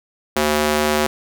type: tone with high-pass filter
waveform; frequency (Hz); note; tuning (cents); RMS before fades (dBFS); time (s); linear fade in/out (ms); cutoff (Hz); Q
square; 75.4; D2; +46; -18; 0.36-1.07; 5; 340; 0.76
effects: none